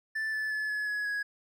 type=tone with pitch steps; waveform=triangle; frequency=1760 / 1740.8 / 1721.8 / 1703 / 1684.4 / 1666 Hz; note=A6 / A6 / A6 / G#6 / G#6 / G#6; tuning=0 / -19 / -38 / +43 / +24 / +5 cents; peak=-28 dBFS; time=0.15-1.23 s; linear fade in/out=10 ms; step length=180 ms; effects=none